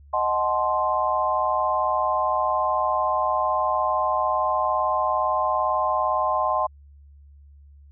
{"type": "chord", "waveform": "sine", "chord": "D# diminished seventh", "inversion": "none", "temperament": "equal with one note detuned", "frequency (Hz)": [622.3, 740, 859.9, 1046.5], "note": ["D#5", "F#5", "A5", "C6"], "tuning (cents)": [0, 0, -40, 0], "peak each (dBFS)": [-26, -27, -27, -23], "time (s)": [0.13, 6.67], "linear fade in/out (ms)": 10, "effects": ["added 71 Hz sine -46 dBFS peak until 7.91 s"]}